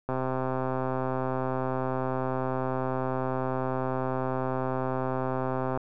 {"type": "click train", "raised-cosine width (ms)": 1, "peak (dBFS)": -16, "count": 740, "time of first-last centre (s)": [0.09, 5.775], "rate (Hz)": 130, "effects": []}